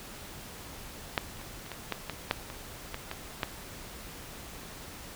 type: clicks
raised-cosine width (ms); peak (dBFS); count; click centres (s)
0.3; -9 / -30 / -30 / -28 / -22 / -14 / -18 / -9 / -24 / -19 / -19 / -12; 12; 1.178 / 1.371 / 1.414 / 1.663 / 1.717 / 1.923 / 2.097 / 2.311 / 2.501 / 2.944 / 3.114 / 3.432
effects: pink hiss -45 dBFS RMS until 5.15 s